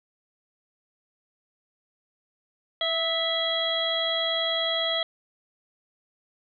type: harmonic tone with a mistuned harmonic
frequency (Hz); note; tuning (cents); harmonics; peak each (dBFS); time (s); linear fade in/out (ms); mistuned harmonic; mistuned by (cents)
659.3; E5; 0; 1 / 2 / 3 / 5 / 6; -29 / -36 / -33 / -26 / -34; 2.81-5.03; 2; 2; -33
effects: none